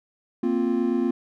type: chord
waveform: triangle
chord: Bb suspended second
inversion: none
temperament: equal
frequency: 233.1 / 261.6 / 349.2 Hz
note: Bb3 / C4 / F4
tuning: 0 / 0 / 0 cents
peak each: -23 dBFS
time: 0.43-1.11 s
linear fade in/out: 5 ms
effects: none